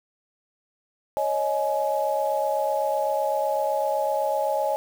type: chord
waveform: sine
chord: C# suspended second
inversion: none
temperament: equal with one note detuned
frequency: 554.4 / 622.3 / 842.2 Hz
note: C#5 / D#5 / G#5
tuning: 0 / 0 / +24 cents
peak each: -26 dBFS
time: 1.17-4.76 s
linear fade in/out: 0 ms
effects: 7-bit